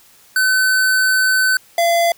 square tone pair in turn, 1519 / 681.3 Hz, F#6 / F5, +45 / -43 cents, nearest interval octave + major second, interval 1388 cents, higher first, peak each -13 dBFS, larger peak neither, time 0.36-1.57 / 1.78-2.12 s, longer first, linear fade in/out 2 ms, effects white hiss -49 dBFS RMS until 2.17 s

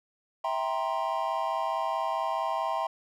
triangle chord, C dominant seventh, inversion first, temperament just, 654.1 / 784.9 / 941.9 / 1046.5 Hz, E5 / G5 / Bb5 / C6, -14 / +2 / +18 / 0 cents, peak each -31 dBFS, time 0.44-2.87 s, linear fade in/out 5 ms, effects none

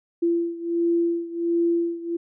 sine beating tone pair, 339.2 / 340.6 Hz, E4 / F4, +50 / -43 cents, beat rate 1.4 Hz, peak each -22 / -25 dBFS, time 0.22-2.17 s, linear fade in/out 10 ms, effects none

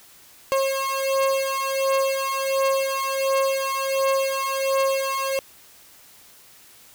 30% pulse beating tone pair, 539 / 540.4 Hz, C#5 / C#5, -49 / -44 cents, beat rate 1.4 Hz, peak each -21 dBFS, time 0.52-5.39 s, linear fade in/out 0 ms, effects white hiss -50 dBFS RMS until 6.94 s

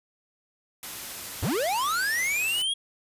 white noise, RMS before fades -37 dBFS, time 0.83-2.62 s, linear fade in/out 0 ms
square linear sweep, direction up, 57.9 to 3322 Hz, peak -25 dBFS, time 1.42-2.74 s, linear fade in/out 10 ms
effects resampled to 32000 Hz

